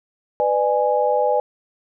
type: chord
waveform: sine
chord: G# diminished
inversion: first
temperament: just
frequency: 498.4 / 598 / 830.6 Hz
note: B4 / D5 / G#5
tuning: +16 / +31 / 0 cents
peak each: -20 dBFS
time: 0.4-1.4 s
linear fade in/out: 0 ms
effects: none